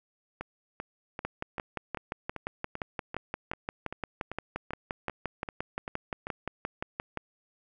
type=two click trains; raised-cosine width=0.5 ms; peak=-17 / -21 dBFS; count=35 / 16; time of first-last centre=1.25-7.173 / 0.41-6.269 s; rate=5.74 / 2.56 Hz; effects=none